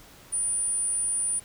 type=tone; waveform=sine; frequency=9397 Hz; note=D9; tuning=in tune; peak=-22 dBFS; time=0.32-1.4 s; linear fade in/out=20 ms; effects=tanh soft clip ceiling -23 dBFS + pink hiss -51 dBFS RMS until 1.44 s